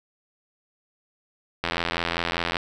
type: click train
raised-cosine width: 0.3 ms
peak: -8 dBFS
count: 80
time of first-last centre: 1.64-2.568 s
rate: 85.1 Hz
effects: none